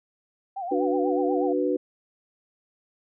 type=tone with vibrato; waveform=sine; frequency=740 Hz; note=F#5; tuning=in tune; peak=-29 dBFS; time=0.56-1.53 s; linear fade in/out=10 ms; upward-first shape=sine; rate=8.2 Hz; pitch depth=130 cents each way
type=chord; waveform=sine; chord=B minor; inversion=first; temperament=equal; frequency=293.7 / 370 / 493.9 Hz; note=D4 / F#4 / B4; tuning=0 / 0 / 0 cents; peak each=-26 dBFS; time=0.71-1.77 s; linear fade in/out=10 ms
effects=none